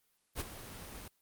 pink noise with ADSR envelope, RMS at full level -35 dBFS, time 0.35-1.08 s, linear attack 53 ms, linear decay 22 ms, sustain -12 dB, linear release 3 ms, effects white hiss -75 dBFS RMS until 1.21 s + Opus 24 kbps

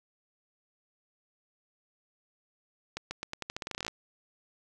accelerating click train, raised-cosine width 0.2 ms, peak -18 dBFS, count 17, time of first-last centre 2.97-3.88 s, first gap 140 ms, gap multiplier 0.86, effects none

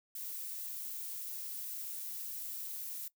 violet noise, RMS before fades -42 dBFS, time 0.15-3.08 s, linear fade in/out 5 ms, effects noise-tail reverb RT60 0.1 s tail -19 dB re dry

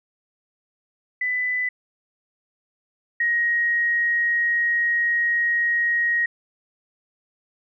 sine tone pair in turn, 1997 / 1883.8 Hz, B6 / A#6, +19 / +18 cents, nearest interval minor second, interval 101 cents, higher first, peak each -21 / -18 dBFS, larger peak second, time 1.21-1.69 / 3.2-6.26 s, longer second, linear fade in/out 5 ms, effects none

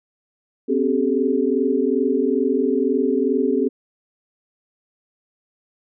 sine tone cluster, 252.1 / 274.5 / 388.1 / 430.9 Hz, B3 / C#4 / G4 / A4, +36 / -17 / -17 / -36 cents, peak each -22 dBFS, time 0.68-3.69 s, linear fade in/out 20 ms, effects none

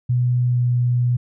sine tone with pitch glide, 123.47 to 122.55 Hz, B2 to B2, 0 to -13 cents, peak -15 dBFS, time 0.09-1.17 s, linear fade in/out 10 ms, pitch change -13 cents, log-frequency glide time 0.46-0.61 s, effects none

